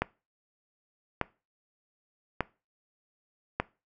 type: click train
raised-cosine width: 0.5 ms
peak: -11 dBFS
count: 4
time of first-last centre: 0.02-3.6 s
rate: 0.838 Hz
effects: noise-tail reverb RT60 0.3 s tail -21 dB re dry